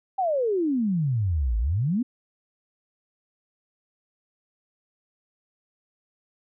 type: exponential two-way sweep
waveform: sine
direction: down then up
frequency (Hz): 795 to 51.91 to 264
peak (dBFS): -21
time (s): 0.18-2.03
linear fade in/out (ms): 10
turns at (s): 1.58
effects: none